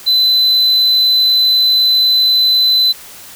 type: tone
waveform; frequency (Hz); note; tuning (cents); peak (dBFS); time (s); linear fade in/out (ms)
triangle; 4024; B7; +32; -7; 0.06-2.93; 20
effects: white hiss -35 dBFS RMS until 3.35 s